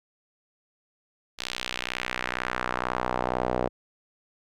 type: tone with band-pass filter sweep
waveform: sawtooth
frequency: 62.1 Hz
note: B1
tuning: 10 cents sharp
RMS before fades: -30 dBFS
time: 1.38-3.69 s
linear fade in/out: 20 ms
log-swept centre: 4000 to 570 Hz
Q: 1.5
effects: none